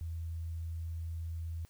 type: tone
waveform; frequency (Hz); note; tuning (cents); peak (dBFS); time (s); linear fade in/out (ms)
sine; 82.41; E2; 0; -36; 0.01-1.65; 0
effects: white hiss -67 dBFS RMS until 1.69 s